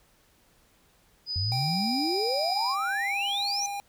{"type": "tone", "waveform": "sine", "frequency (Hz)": 4978, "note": "D#8", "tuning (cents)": 0, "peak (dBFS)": -29, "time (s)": [1.26, 2.76], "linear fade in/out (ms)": 50}
{"type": "exponential sweep", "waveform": "sine", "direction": "up", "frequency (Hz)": [86.8, 6160], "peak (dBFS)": -27, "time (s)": [1.36, 3.66], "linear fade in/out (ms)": 0}
{"type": "tone with pitch glide", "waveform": "square", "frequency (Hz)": [784, 806.5], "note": ["G5", "G5"], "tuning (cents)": [0, 49], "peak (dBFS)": -32, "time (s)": [1.52, 3.8], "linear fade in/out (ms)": 0, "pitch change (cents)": 49, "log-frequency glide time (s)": [2.54, 3.45]}
{"effects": ["pink hiss -63 dBFS RMS until 3.88 s"]}